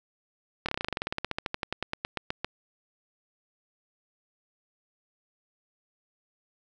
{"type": "slowing click train", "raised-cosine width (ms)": 0.3, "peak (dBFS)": -13, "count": 27, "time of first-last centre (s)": [0.66, 2.446], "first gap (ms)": 26, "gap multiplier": 1.07, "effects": []}